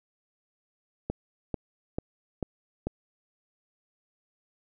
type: click train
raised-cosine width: 2 ms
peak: -16 dBFS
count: 5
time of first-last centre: 1.1-2.87 s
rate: 2.26 Hz
effects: none